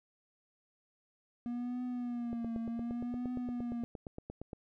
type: tone with vibrato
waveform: triangle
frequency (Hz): 238.6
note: A#3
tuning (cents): +41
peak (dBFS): -33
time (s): 1.46-3.84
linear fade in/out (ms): 0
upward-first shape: triangle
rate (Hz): 0.67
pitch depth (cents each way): 80
type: click train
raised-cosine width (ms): 2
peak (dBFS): -29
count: 20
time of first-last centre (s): 2.33-4.532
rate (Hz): 8.63
effects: none